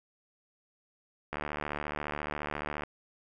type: click train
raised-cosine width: 0.5 ms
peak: -19 dBFS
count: 113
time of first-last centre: 1.33-2.835 s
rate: 74.4 Hz
effects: none